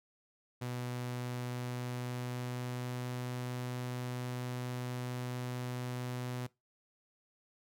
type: tone with pitch glide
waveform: sawtooth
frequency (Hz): 123.4 to 124.4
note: B2 to B2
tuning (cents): -1 to +13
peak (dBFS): -33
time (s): 0.61-6.47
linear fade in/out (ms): 10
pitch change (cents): +14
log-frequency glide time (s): 1.32-3.09
effects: noise-tail reverb RT60 0.2 s tail -20 dB re dry